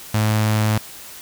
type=tone with notch filter; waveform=sawtooth; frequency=107.9 Hz; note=A2; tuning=33 cents flat; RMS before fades=-18 dBFS; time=0.14-0.78 s; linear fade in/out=5 ms; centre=380 Hz; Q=1.7; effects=white hiss -38 dBFS RMS until 1.21 s